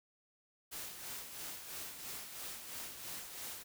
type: noise with tremolo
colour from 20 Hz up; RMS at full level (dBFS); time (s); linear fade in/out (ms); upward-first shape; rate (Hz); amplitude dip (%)
white; -44; 0.71-3.64; 20; sine; 3; 50
effects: none